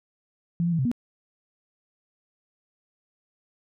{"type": "tone with pitch steps", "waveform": "sine", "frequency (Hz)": [170.3, 172.5, 165, 131, 239.9], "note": ["F3", "F3", "E3", "C3", "A#3"], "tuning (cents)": [-43, -21, 2, 2, 50], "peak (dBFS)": -21, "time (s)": [0.6, 0.915], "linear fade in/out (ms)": 0, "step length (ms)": 63, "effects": []}